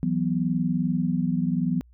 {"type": "chord", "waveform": "sine", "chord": "E suspended second", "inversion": "none", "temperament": "just", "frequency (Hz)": [164.81, 185.42, 247.2], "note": ["E3", "F#3", "B3"], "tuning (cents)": [0, 4, 2], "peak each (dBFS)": -26, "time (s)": [0.03, 1.81], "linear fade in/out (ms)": 0, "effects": ["added 60 Hz sine -51 dBFS peak until 1.93 s"]}